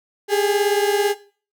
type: beating tone pair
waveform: 35% pulse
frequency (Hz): 403.5 / 421.5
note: G#4 / G#4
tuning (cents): -50 / +26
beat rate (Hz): 18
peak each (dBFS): -17 / -19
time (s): 0.28-1.15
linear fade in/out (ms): 50
effects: noise-tail reverb RT60 0.4 s tail -17 dB re dry